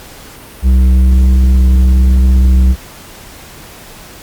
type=tone with tanh clipping; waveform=sine; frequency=64.2 Hz; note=C2; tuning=32 cents flat; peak=-6 dBFS; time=0.62-2.76 s; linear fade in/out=50 ms; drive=8 dB; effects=pink hiss -34 dBFS RMS until 4.22 s + Opus 48 kbps